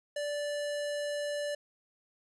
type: tone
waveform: square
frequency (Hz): 584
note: D5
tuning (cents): -10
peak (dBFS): -33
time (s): 0.16-1.55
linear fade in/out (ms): 5
effects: resampled to 24000 Hz + 11-bit